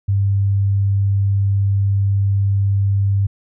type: tone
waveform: sine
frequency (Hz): 99.1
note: G2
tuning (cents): +19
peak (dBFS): -13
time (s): 0.08-3.27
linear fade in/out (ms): 10
effects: none